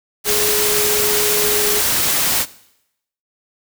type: tone in noise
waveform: sine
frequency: 419.4 Hz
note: G#4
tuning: 17 cents sharp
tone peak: -20 dBFS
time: 0.25-1.82 s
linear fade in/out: 50 ms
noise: white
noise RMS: -17 dBFS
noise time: 0.24-2.46 s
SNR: -6 dB
effects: noise-tail reverb RT60 0.8 s tail -19 dB re dry